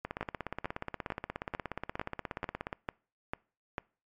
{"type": "two click trains", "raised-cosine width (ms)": 0.5, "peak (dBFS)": [-20, -18], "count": [46, 9], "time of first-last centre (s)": [[0.05, 2.729], [0.21, 3.781]], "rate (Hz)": [16.8, 2.24], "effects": ["noise-tail reverb RT60 0.4 s tail -25 dB re dry", "MP3 64 kbps"]}